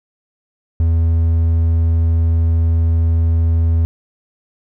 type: tone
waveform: triangle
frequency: 82.41 Hz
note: E2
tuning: in tune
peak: -9 dBFS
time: 0.8-3.85 s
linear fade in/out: 0 ms
effects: none